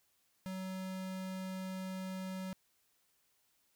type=tone; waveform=square; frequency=187.9 Hz; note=F#3; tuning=27 cents sharp; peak=-40 dBFS; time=0.46-2.53 s; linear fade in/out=0 ms; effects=white hiss -75 dBFS RMS until 3.75 s